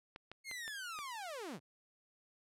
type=clicks; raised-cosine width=0.3 ms; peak=-32 dBFS; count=5; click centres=0.161 / 0.316 / 0.513 / 0.679 / 0.989 s
type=linear sweep; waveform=sawtooth; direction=down; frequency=2200 to 107.7 Hz; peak=-39 dBFS; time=0.44-1.6 s; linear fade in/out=50 ms
effects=low-pass 12000 Hz 12 dB/octave